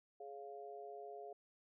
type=harmonic tone; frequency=139.6 Hz; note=C#3; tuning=13 cents sharp; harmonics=3 / 4 / 5; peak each=-51 / -57 / -51 dBFS; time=0.2-1.33 s; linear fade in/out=5 ms; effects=none